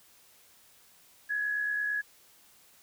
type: tone with amplitude modulation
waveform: sine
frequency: 1681 Hz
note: G#6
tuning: 20 cents sharp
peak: -26 dBFS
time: 1.29-2.02 s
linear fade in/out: 20 ms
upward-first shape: sine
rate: 68.9 Hz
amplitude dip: 45%
effects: white hiss -60 dBFS RMS until 2.82 s